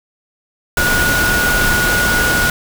sine tone in noise, 1451 Hz, F#6, 34 cents flat, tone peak -14 dBFS, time 0.77-2.5 s, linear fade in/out 2 ms, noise pink, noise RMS -17 dBFS, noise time 0.77-2.5 s, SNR 0 dB, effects none

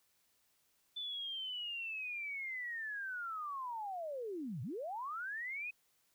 sine linear two-way sweep, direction down then up, 3520 to 107.4 to 2551 Hz, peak -39 dBFS, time 0.96-5.71 s, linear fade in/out 10 ms, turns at 4.62 s, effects white hiss -75 dBFS RMS until 6.14 s

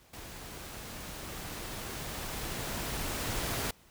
pink noise with level ramp, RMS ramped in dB -46 to -33 dBFS, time 0.13-3.71 s, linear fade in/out 5 ms, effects pink hiss -61 dBFS RMS until 3.9 s

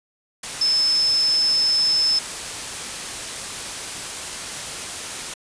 sine tone in noise, 5250 Hz, E8, 8 cents flat, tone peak -16 dBFS, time 0.61-2.19 s, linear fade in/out 5 ms, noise white, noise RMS -30 dBFS, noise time 0.43-5.34 s, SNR +11 dB, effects resampled to 22050 Hz

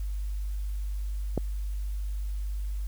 click, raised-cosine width 2 ms, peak -13 dBFS, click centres 1.377 s, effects added 50 Hz sine -29 dBFS peak until 2.87 s + white hiss -56 dBFS RMS until 2.87 s

